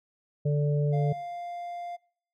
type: harmonic tone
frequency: 146.3 Hz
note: D3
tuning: 6 cents flat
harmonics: 1 / 3 / 4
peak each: -23 / -32 / -35 dBFS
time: 0.45-1.13 s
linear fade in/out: 10 ms
type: tone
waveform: triangle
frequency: 698.5 Hz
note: F5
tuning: in tune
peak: -32 dBFS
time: 0.92-1.97 s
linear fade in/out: 20 ms
effects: noise-tail reverb RT60 0.6 s tail -25 dB re dry